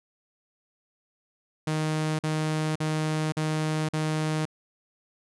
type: tone bursts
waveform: sawtooth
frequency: 155.56 Hz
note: D#3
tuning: in tune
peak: -21 dBFS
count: 5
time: 1.67-4.454 s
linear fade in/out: 5 ms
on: 520 ms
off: 46 ms
effects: resampled to 24000 Hz